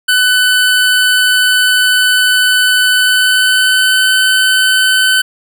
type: tone with pitch glide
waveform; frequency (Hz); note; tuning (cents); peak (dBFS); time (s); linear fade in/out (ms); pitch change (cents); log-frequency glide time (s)
25% pulse; 1502 to 1519.5; F#6 to F#6; +26 to +46; -4; 0.08-5.22; 10; +20; 2.93-4.13
effects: none